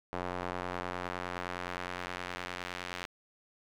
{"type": "tone with band-pass filter sweep", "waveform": "square", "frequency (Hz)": 44.84, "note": "F1", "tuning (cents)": 46, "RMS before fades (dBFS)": -39, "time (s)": [0.13, 3.06], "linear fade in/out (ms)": 0, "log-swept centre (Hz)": [880, 2500], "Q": 0.85, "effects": []}